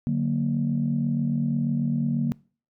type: chord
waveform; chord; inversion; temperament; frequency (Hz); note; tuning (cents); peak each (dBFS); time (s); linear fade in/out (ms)
sine; D augmented; none; equal; 146.83 / 185 / 233.1; D3 / F#3 / A#3; 0 / 0 / 0; -25 / -29 / -24; 0.07-2.32; 0
effects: noise-tail reverb RT60 0.4 s tail -24 dB re dry + tanh soft clip ceiling -14 dBFS